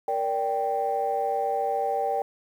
sine chord, G minor, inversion first, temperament equal with one note detuned, 466.2 / 579.9 / 784 Hz, Bb4 / D5 / G5, 0 / -22 / 0 cents, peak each -29 / -29 / -25 dBFS, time 0.08-2.22 s, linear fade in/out 2 ms, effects tanh soft clip ceiling -16 dBFS + 9-bit

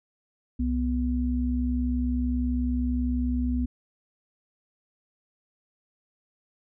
sine tone pair together, 65.41 / 247 Hz, C2 / B3, 0 / 0 cents, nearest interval octave + major seventh, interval 2300 cents, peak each -26 dBFS, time 0.59-3.66 s, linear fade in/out 10 ms, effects none

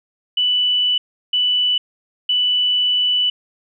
sine tone bursts at uneven times, 2974 Hz, F#7, 8 cents sharp, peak -14 dBFS, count 3, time 0.37-0.98 / 1.33-1.78 / 2.29-3.3 s, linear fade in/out 5 ms, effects none

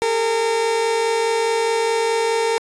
30% pulse tone pair together, 411.9 / 456.7 Hz, G#4 / A#4, -14 / -36 cents, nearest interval major second, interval 178 cents, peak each -23 / -15 dBFS, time 0.02-2.58 s, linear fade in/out 0 ms, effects resampled to 22050 Hz

